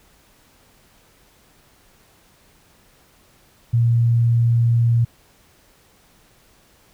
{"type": "tone", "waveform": "sine", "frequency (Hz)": 117.3, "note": "A#2", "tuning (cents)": 11, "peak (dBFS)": -13, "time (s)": [3.73, 5.05], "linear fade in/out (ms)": 10, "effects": ["pink hiss -55 dBFS RMS until 6.93 s"]}